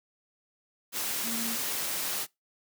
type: tone in noise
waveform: sine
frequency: 230 Hz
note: A#3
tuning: 23 cents flat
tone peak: -34 dBFS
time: 1.23-1.58 s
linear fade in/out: 50 ms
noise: white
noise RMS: -32 dBFS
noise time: 0.92-2.27 s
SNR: -5 dB
effects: noise-tail reverb RT60 0.2 s tail -24 dB re dry + high-pass 150 Hz 12 dB/octave